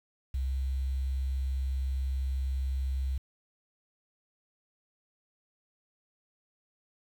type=tone with pitch glide; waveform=sine; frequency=65.6 to 66.06 Hz; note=C2 to C2; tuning=+5 to +17 cents; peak=-28 dBFS; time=0.34-3.18 s; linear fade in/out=5 ms; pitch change=+12 cents; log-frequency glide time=0.46-0.53 s; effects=9-bit